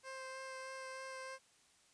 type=tone with vibrato; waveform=15% pulse; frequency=526 Hz; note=C5; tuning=9 cents sharp; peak=-39 dBFS; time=0.03-1.39 s; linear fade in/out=50 ms; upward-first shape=sine; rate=3.2 Hz; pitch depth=10 cents each way; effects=white hiss -69 dBFS RMS until 1.93 s + resampled to 22050 Hz